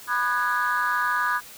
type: chord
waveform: sine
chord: G# minor seventh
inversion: first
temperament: equal with one note detuned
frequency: 987.8 / 1217.5 / 1480 / 1661.2 Hz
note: B5 / D#6 / F#6 / G#6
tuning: 0 / -38 / 0 / 0 cents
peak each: -26 / -25 / -27 / -25 dBFS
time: 0.07-1.41 s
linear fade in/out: 50 ms
effects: tanh soft clip ceiling -15 dBFS + white hiss -44 dBFS RMS until 1.57 s